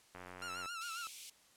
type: click train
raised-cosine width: 0.5 ms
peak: -34 dBFS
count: 47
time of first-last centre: 0.15-0.658 s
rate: 90.5 Hz
type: tone with vibrato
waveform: sawtooth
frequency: 1365 Hz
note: F6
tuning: 40 cents flat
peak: -38 dBFS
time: 0.42-1.07 s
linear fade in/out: 0 ms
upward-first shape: sine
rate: 7.4 Hz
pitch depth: 76 cents each way
type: high-pass noise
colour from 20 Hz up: white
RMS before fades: -48 dBFS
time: 0.81-1.3 s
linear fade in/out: 5 ms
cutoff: 2200 Hz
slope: 96 dB/octave
effects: white hiss -66 dBFS RMS until 1.56 s + low-pass 10000 Hz 12 dB/octave